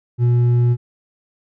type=tone with hard clipping; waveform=sine; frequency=120.7 Hz; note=B2; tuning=39 cents flat; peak=-13 dBFS; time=0.18-0.77 s; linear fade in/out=50 ms; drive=4 dB; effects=none